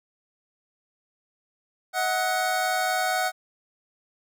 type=tone pair together; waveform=25% pulse; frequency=635.9 / 740 Hz; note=D#5 / F#5; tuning=+38 / 0 cents; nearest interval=minor third; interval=262 cents; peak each=-26 / -20 dBFS; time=1.93-3.32 s; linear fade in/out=50 ms; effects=none